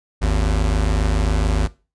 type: tone pair together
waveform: square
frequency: 52.01 / 79.2 Hz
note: G#1 / D#2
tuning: +3 / +31 cents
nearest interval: perfect fifth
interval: 728 cents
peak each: -17 / -23 dBFS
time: 0.21-1.68 s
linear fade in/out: 20 ms
effects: noise-tail reverb RT60 0.3 s tail -19 dB re dry + resampled to 22050 Hz